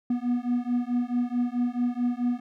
triangle beating tone pair, 241.6 / 246.2 Hz, B3 / B3, -38 / -5 cents, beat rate 4.6 Hz, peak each -25 dBFS, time 0.1-2.4 s, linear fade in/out 5 ms, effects none

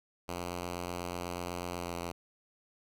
5% pulse tone with pitch glide, 88.1 to 86.44 Hz, F2 to F2, +16 to -17 cents, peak -25 dBFS, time 0.28-2.12 s, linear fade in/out 10 ms, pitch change -33 cents, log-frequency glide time 1.75-1.92 s, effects none

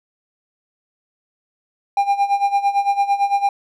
triangle tone with tremolo, 801 Hz, G5, 37 cents sharp, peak -10 dBFS, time 1.97-3.49 s, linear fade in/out 2 ms, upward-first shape sine, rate 8.9 Hz, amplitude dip 80%, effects none

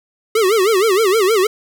square tone with vibrato, 409.6 Hz, G#4, 24 cents flat, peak -12 dBFS, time 0.35-1.47 s, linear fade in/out 5 ms, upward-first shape sine, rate 6.4 Hz, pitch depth 200 cents each way, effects none

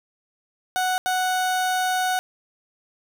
30% pulse tone bursts at uneven times, 740 Hz, F#5, in tune, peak -18 dBFS, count 2, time 0.76-0.98 / 1.06-2.19 s, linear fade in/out 0 ms, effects none

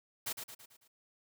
white noise with echo, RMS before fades -37 dBFS, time 0.26-0.33 s, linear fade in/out 10 ms, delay 110 ms, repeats 5, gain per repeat -6 dB, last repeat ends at 0.88 s, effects none

